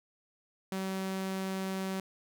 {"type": "tone", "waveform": "sawtooth", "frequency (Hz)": 190.7, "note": "G3", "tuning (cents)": -47, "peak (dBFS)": -29, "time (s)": [0.72, 2], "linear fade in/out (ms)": 2, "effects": []}